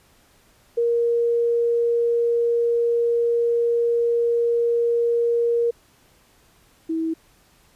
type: tone pair in turn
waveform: sine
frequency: 470 / 324 Hz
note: A#4 / E4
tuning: +14 / -30 cents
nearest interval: tritone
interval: 644 cents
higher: first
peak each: -17 / -21 dBFS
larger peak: first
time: 0.77-5.71 / 6.89-7.14 s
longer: first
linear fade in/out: 10 ms
effects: pink hiss -57 dBFS RMS until 7.75 s + resampled to 32000 Hz